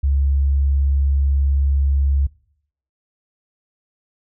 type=tone; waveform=sine; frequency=69.3 Hz; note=C#2; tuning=in tune; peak=-14 dBFS; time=0.03-2.27 s; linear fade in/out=10 ms; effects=noise-tail reverb RT60 0.7 s tail -22 dB re dry